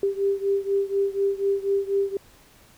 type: beating tone pair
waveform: sine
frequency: 394.3 / 398.4 Hz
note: G4 / G4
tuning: +10 / +28 cents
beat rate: 4.1 Hz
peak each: -23 / -25 dBFS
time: 0.03-2.17 s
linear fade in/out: 2 ms
effects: pink hiss -54 dBFS RMS until 2.77 s